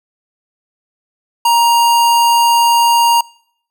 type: tone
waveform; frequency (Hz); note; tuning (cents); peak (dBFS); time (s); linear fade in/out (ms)
square; 938; A#5; +11; -9; 1.45-3.21; 5
effects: noise-tail reverb RT60 0.7 s tail -26 dB re dry